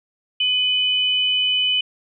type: tone pair together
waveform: sine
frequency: 2502 / 3000 Hz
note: D#7 / F#7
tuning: +9 / +23 cents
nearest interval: minor third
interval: 314 cents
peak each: -24 / -17 dBFS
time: 0.4-1.81 s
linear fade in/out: 5 ms
effects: none